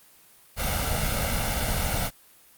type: noise with comb filter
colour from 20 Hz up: pink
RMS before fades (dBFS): -26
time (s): 0.56-2.11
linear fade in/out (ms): 50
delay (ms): 1.4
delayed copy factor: +0.75
effects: white hiss -55 dBFS RMS until 2.57 s + Opus 32 kbps